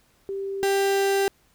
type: tone pair in turn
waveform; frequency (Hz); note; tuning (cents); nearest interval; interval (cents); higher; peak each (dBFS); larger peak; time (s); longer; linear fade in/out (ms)
sine / 35% pulse; 392 / 393.7; G4 / G4; 0 / +8; unison; 8; second; -27 / -18; second; 0.29-0.63 / 0.63-1.28; second; 0
effects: pink hiss -62 dBFS RMS until 1.54 s